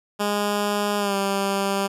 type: tone with pitch glide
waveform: 10% pulse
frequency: 205.7 to 197.21 Hz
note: G#3 to G3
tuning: -16 to +11 cents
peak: -13 dBFS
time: 0.19-1.88 s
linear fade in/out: 20 ms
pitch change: -73 cents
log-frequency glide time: 0.98-1.15 s
effects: resampled to 32000 Hz